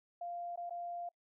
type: tone with dropouts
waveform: sine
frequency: 696 Hz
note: F5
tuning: 6 cents flat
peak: -39 dBFS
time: 0.21-1.09 s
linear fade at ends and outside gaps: 5 ms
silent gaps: 0.559-0.574 / 0.696-0.706 s
effects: noise-tail reverb RT60 0.1 s tail -25 dB re dry